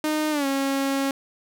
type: tone with pitch glide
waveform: sawtooth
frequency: 307 to 273.5 Hz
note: D#4 to C#4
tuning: -23 to -23 cents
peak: -18 dBFS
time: 0.04-1.11 s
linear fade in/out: 2 ms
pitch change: -200 cents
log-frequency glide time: 0.31-0.46 s
effects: none